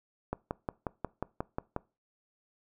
click train, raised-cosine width 1 ms, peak -18 dBFS, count 9, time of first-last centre 0.33-1.764 s, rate 5.58 Hz, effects noise-tail reverb RT60 0.3 s tail -22 dB re dry

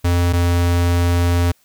square tone pair in turn, 87.3 / 86.97 Hz, F2 / F2, 0 / -7 cents, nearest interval unison, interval 7 cents, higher first, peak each -14 / -14 dBFS, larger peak neither, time 0.04-0.33 / 0.33-1.52 s, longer second, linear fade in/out 10 ms, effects white hiss -58 dBFS RMS until 1.64 s

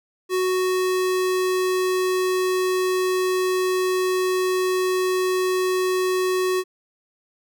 square tone, 370 Hz, F#4, in tune, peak -20 dBFS, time 0.29-6.64 s, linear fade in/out 50 ms, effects none

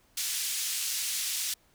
white band-pass noise, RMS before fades -32 dBFS, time 0.17-1.54 s, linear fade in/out 5 ms, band 2900 to 10000 Hz, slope 12 dB/octave, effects pink hiss -65 dBFS RMS until 1.74 s

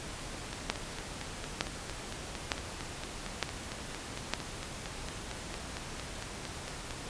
two click trains, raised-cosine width 0.2 ms, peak -21 / -10 dBFS, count 29 / 5, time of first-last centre 0.53-6.908 / 0.7-4.336 s, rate 4.39 / 1.1 Hz, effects pink hiss -42 dBFS RMS until 7.09 s + resampled to 22050 Hz

